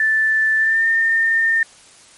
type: tone with pitch glide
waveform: sine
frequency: 1760 to 1813.7 Hz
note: A6 to A#6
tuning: 0 to -48 cents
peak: -13 dBFS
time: 0-1.63 s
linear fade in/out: 2 ms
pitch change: +52 cents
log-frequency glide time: 0.58-0.86 s
effects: white hiss -46 dBFS RMS until 2.17 s + MP3 48 kbps